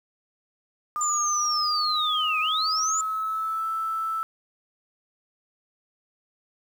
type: tone with pitch glide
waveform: sine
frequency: 1209 to 1318.4 Hz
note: D6 to E6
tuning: +50 to 0 cents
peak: -25 dBFS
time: 0.96-4.23 s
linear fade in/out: 0 ms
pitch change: +150 cents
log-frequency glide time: 1.41-3.66 s
type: linear two-way sweep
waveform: sine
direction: down then up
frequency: 7240 to 2400 to 7240 Hz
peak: -24 dBFS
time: 1.01-3.01 s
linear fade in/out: 2 ms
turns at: 2.4 s
effects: 8-bit